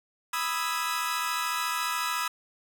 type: chord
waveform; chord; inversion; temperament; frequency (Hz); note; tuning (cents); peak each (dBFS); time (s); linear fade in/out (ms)
sawtooth; E major seventh; second; equal; 987.8 / 1244.5 / 1318.5 / 1661.2; B5 / D#6 / E6 / G#6; 0 / 0 / 0 / 0; -29 / -29 / -29 / -33; 0.33-2.28; 5
effects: none